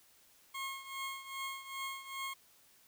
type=tone with tremolo; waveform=20% pulse; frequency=1081 Hz; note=C#6; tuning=44 cents flat; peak=-32 dBFS; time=0.54-2.34 s; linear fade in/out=10 ms; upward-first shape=triangle; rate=2.5 Hz; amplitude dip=80%; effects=white hiss -65 dBFS RMS until 2.87 s